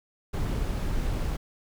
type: noise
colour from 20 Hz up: brown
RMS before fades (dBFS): -28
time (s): 0.33-1.37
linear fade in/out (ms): 10
effects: none